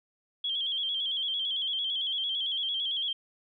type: tone with vibrato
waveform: sine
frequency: 3251 Hz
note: G#7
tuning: 38 cents flat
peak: -28 dBFS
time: 0.44-3.13 s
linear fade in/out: 5 ms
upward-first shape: square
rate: 8.9 Hz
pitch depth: 53 cents each way
effects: none